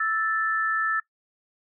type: tone pair together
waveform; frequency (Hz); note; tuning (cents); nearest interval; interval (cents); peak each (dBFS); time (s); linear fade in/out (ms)
sine; 1318.5 / 1760; E6 / A6; 0 / 0; perfect fourth; 500; -25; 0-1; 5
effects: noise-tail reverb RT60 0.1 s tail -20 dB re dry